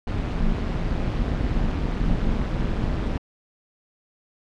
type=noise with amplitude modulation; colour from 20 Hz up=brown; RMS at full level=-20 dBFS; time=0.07-3.18 s; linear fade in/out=5 ms; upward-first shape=sine; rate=195 Hz; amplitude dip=75%; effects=low-pass 4000 Hz 12 dB/octave